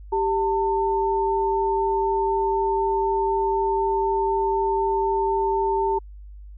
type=tone pair together; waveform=sine; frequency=392 / 898 Hz; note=G4 / A5; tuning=0 / +35 cents; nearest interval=octave + major second; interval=1435 cents; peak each=-22 dBFS; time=0.12-5.99 s; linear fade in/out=10 ms; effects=added 50 Hz sine -38 dBFS peak until 6.57 s